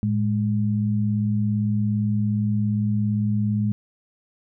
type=tone pair together; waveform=sine; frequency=110.25 / 207.7 Hz; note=A2 / G#3; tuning=+4 / 0 cents; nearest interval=major seventh; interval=1096 cents; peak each=-22 dBFS; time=0.03-3.72 s; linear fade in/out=0 ms; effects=none